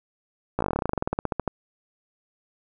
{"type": "slowing click train", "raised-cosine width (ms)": 1, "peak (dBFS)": -10, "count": 23, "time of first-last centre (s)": [0.59, 1.477], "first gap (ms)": 16, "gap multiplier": 1.08, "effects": []}